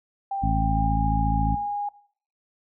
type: tone with pitch glide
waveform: sine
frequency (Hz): 789 to 819.2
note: G5 to G#5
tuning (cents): +11 to -24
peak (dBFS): -25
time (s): 0.31-1.89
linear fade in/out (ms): 5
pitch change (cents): +65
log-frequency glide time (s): 0.59-1.06
type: harmonic tone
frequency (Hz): 54.3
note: A1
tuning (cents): -22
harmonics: 1 / 2 / 3 / 4 / 5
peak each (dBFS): -24 / -27 / -29 / -30 / -31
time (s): 0.42-1.56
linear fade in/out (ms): 20
effects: noise-tail reverb RT60 0.5 s tail -19 dB re dry